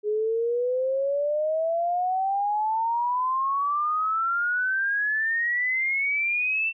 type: exponential sweep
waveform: sine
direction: up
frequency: 415.3 to 2696 Hz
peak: -22 dBFS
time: 0.03-6.73 s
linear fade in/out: 50 ms
effects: none